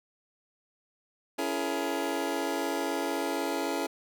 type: chord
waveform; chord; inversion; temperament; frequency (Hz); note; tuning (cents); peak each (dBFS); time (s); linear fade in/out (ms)
25% pulse; A# half-diminished seventh; first; just; 279.7 / 335.6 / 419.5 / 466.2; C#4 / E4 / G#4 / A#4; +16 / +31 / +17 / 0; -30 / -30 / -32 / -34; 1.38-3.87; 10
effects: none